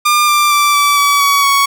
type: tone with pitch steps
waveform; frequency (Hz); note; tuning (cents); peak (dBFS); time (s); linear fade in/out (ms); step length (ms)
sawtooth; 1200 / 1185.5 / 1171.2 / 1157.1 / 1143.2 / 1129.4 / 1115.8; D6 / D6 / D6 / D6 / D6 / C#6 / C#6; +37 / +16 / -5 / -26 / -47 / +32 / +11; -5; 0.05-1.66; 10; 230
effects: none